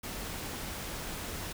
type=noise; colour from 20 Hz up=pink; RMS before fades=-39 dBFS; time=0.03-1.53 s; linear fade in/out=10 ms; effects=none